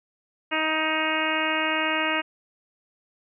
harmonic tone, 314 Hz, D#4, 16 cents sharp, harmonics 1 / 2 / 3 / 4 / 5 / 6 / 7 / 8 / 9, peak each -31 / -31 / -31 / -31 / -31 / -31 / -31 / -31 / -31 dBFS, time 0.51-2.22 s, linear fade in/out 20 ms, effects none

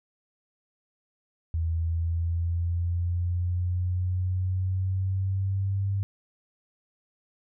sine exponential sweep, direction up, 81.6 to 99 Hz, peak -24 dBFS, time 1.54-6.03 s, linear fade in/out 0 ms, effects none

